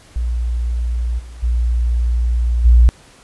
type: tone with level steps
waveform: sine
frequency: 59.2 Hz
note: A#1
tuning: 27 cents sharp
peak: -16 / -31 / -13 / -5 dBFS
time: 0.16-2.89 s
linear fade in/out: 0 ms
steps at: 1.18 / 1.42 / 2.64 s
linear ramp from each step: 20 ms
effects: pink hiss -46 dBFS RMS until 3.23 s + resampled to 24000 Hz